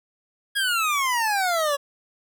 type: exponential sweep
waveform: 25% pulse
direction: down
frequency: 1661.2 to 554.4 Hz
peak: -17 dBFS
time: 0.55-1.77 s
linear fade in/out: 20 ms
effects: none